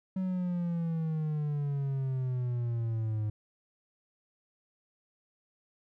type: exponential sweep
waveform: triangle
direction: down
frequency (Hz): 189.2 to 105.7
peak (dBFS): -27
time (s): 0.16-3.3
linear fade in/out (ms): 5
effects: none